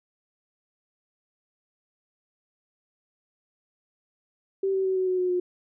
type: tone with pitch steps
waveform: sine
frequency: 387.7 / 382.8 / 378 / 373.2 / 368.5 / 363.8 / 359.2 Hz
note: G4 / G4 / F#4 / F#4 / F#4 / F#4 / F4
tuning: -19 / -41 / +37 / +15 / -7 / -29 / +49 cents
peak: -22 dBFS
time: 4.63-5.4 s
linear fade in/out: 5 ms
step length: 110 ms
effects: none

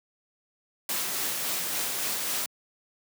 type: noise with tremolo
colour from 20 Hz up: white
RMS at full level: -29 dBFS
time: 0.89-2.46 s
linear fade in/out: 2 ms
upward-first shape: sine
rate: 3.6 Hz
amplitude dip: 25%
effects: high-pass 150 Hz 12 dB/octave

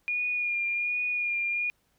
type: tone with vibrato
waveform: sine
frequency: 2430 Hz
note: D#7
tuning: 42 cents flat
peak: -26 dBFS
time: 0.08-1.7 s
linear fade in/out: 0 ms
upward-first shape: sine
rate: 1.3 Hz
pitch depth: 24 cents each way
effects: pink hiss -71 dBFS RMS until 1.98 s

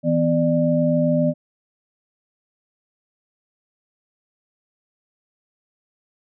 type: tone cluster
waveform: sine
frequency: 162.3 / 249.9 / 595 Hz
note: E3 / B3 / D5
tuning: -27 / +21 / +22 cents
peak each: -20 dBFS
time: 0.03-1.34 s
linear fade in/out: 50 ms
effects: none

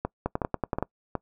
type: two click trains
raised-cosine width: 1 ms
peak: -12 / -13 dBFS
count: 7 / 4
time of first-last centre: 0.26-0.826 / 0.05-1.153 s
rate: 10.6 / 2.72 Hz
effects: noise-tail reverb RT60 0.1 s tail -24 dB re dry

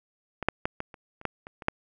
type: clicks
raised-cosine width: 0.5 ms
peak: -17 / -6 / -11 / -17 / -29 / -30 / -12 / -26 / -26 / -8 dBFS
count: 10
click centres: 0.427 / 0.486 / 0.655 / 0.804 / 0.942 / 1.214 / 1.253 / 1.469 / 1.622 / 1.684 s
effects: none

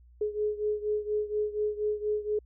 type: beating tone pair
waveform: sine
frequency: 420.4 / 424.6 Hz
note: G#4 / G#4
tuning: +21 / +38 cents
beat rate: 4.2 Hz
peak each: -29 / -32 dBFS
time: 0.21-2.39 s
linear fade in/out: 5 ms
effects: added 60 Hz sine -53 dBFS peak until 2.45 s

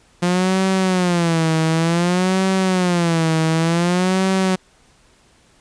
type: tone with vibrato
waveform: sawtooth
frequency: 174.61 Hz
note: F3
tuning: in tune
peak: -11 dBFS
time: 0.22-4.56 s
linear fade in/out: 10 ms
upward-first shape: sine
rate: 0.55 Hz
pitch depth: 150 cents each way
effects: pink hiss -54 dBFS RMS until 5.6 s + resampled to 22050 Hz

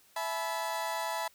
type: chord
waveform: 35% pulse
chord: E suspended fourth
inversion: none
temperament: equal with one note detuned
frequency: 659.3 / 857.9 / 987.8 Hz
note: E5 / A5 / B5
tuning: 0 / -44 / 0 cents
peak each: -36 / -35 / -34 dBFS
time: 0.16-1.28 s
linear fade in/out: 5 ms
effects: white hiss -63 dBFS RMS until 1.34 s

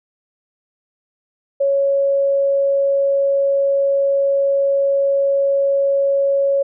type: tone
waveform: sine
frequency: 554.4 Hz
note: C#5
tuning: in tune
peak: -13 dBFS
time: 1.6-6.63 s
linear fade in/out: 10 ms
effects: none

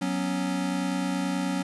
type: chord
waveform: square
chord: F# suspended fourth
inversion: none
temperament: equal with one note detuned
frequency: 185 / 246.9 / 276.4 Hz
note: F#3 / B3 / C#4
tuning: 0 / 0 / -5 cents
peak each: -30 / -34 / -30 dBFS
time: 0.01-1.63 s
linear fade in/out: 10 ms
effects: resampled to 24000 Hz + 9-bit

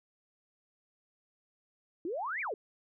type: exponential two-way sweep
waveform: sine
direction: up then down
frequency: 311.1 to 2425 to 371.9 Hz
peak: -33 dBFS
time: 2.05-2.54 s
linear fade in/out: 2 ms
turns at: 2.41 s
effects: none

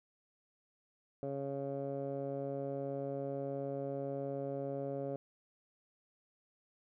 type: tone with low-pass filter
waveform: 15% pulse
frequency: 138.59 Hz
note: C#3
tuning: in tune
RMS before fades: -39 dBFS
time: 1.23-5.16 s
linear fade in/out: 0 ms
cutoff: 600 Hz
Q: 3.3
effects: none

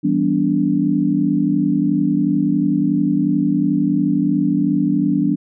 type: chord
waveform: sine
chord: E minor seventh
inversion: none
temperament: equal with one note detuned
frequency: 164.81 / 196 / 246.9 / 289.8 Hz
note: E3 / G3 / B3 / D4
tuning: 0 / 0 / 0 / -23 cents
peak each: -22 / -20 / -21 / -17 dBFS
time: 0.03-5.36 s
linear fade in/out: 20 ms
effects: none

